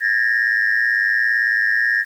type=tone cluster; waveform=sine; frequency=1644 / 1763 / 1861 Hz; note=G#6 / A6 / A#6; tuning=-18 / +3 / -3 cents; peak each=-18 dBFS; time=0-2.05 s; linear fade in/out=50 ms; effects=tanh soft clip ceiling -10 dBFS + 8-bit